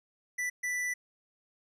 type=tone bursts at uneven times; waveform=square; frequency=1978 Hz; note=B6; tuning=2 cents sharp; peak=-31 dBFS; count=2; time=0.38-0.5 / 0.63-0.94 s; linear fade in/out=10 ms; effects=low-pass 12000 Hz 12 dB/octave